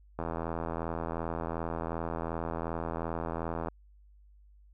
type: click train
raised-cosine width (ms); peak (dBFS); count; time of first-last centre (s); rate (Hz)
1; -20; 290; 0.19-3.685; 82.7
effects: added 50 Hz sine -55 dBFS peak until 4.73 s